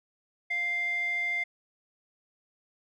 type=tone with band-pass filter; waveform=square; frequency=698.5 Hz; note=F5; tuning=in tune; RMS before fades=-30 dBFS; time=0.5-1.44 s; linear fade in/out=10 ms; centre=2100 Hz; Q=7.1; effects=none